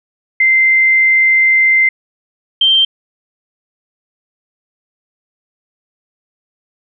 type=tone pair in turn; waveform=sine; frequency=2081 / 3143 Hz; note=C7 / G7; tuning=-10 / +4 cents; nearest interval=perfect fifth; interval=714 cents; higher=second; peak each=-7 dBFS; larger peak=neither; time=0.4-1.89 / 2.61-2.85 s; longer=first; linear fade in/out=5 ms; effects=none